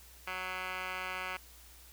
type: tone with band-pass filter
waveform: 10% pulse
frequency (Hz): 185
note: F#3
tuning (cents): 0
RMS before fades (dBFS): -39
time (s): 0.27-1.37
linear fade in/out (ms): 5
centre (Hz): 1900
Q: 6
effects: added 60 Hz sine -57 dBFS peak until 1.92 s + white hiss -57 dBFS RMS until 1.92 s